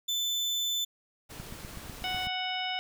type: tone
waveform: 35% pulse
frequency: 3520 Hz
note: A7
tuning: in tune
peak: -26 dBFS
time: 0.08-0.85 s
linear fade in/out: 10 ms
type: noise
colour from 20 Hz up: pink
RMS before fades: -45 dBFS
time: 1.29-2.28 s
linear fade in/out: 20 ms
type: click train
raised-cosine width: 5 ms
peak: -29 dBFS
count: 8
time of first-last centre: 1.4-2.271 s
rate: 8.04 Hz
type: harmonic tone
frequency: 740 Hz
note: F#5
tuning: in tune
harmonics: 1 / 2 / 3 / 4 / 5 / 7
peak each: -35 / -41 / -37 / -35 / -40 / -44 dBFS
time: 2.04-2.79 s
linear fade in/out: 0 ms
effects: none